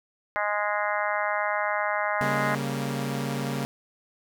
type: harmonic tone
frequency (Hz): 207.6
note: G#3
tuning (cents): 0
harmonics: 3 / 4 / 5 / 6 / 7 / 8 / 9 / 10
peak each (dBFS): -30 / -31 / -32 / -33 / -33 / -34 / -35 / -35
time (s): 0.36-2.55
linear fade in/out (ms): 0
type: chord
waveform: sawtooth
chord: G diminished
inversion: second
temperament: equal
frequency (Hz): 138.59 / 196 / 233.1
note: Db3 / G3 / Bb3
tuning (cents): 0 / 0 / 0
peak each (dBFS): -26 / -31 / -28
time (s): 2.21-3.65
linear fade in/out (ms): 0
effects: none